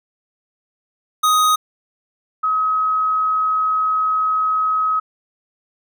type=tone pair in turn; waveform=square / sine; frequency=1251 / 1272.9 Hz; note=D#6 / D#6; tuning=+9 / +39 cents; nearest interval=unison; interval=30 cents; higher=second; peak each=-13 / -15 dBFS; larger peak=first; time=1.23-1.56 / 2.43-5 s; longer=second; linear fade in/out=10 ms; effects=none